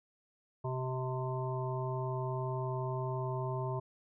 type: harmonic tone with a mistuned harmonic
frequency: 128.7 Hz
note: C3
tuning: 28 cents flat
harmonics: 1 / 3 / 5 / 7 / 8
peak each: -35 / -40 / -42 / -43 / -44 dBFS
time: 0.64-3.8 s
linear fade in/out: 10 ms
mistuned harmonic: 8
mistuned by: +18 cents
effects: none